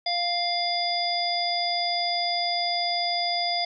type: harmonic tone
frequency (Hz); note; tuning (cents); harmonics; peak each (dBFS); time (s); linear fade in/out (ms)
698.5; F5; 0; 1 / 3 / 5 / 7; -27 / -33 / -32 / -27; 0.06-3.65; 5
effects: none